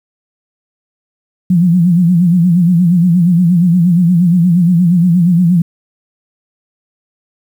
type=tone with vibrato; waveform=sine; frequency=174.61 Hz; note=F3; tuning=in tune; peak=-6 dBFS; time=1.5-5.62 s; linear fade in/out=5 ms; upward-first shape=sine; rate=8.5 Hz; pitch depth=100 cents each way; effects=7-bit